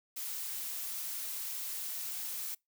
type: noise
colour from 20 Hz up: blue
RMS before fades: -39 dBFS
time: 0.16-2.55 s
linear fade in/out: 10 ms
effects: noise-tail reverb RT60 0.2 s tail -26 dB re dry